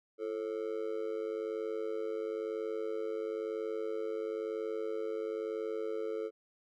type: tone with amplitude modulation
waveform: triangle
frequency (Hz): 440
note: A4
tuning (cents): 0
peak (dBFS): -28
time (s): 0.18-6.31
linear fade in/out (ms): 50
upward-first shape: sine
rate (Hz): 101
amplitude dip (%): 95
effects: none